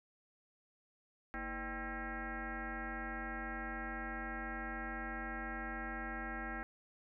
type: tone with frequency modulation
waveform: sine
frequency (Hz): 784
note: G5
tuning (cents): 0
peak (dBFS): -39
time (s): 1.34-6.63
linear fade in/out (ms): 0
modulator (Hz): 277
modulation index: 4.2
effects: none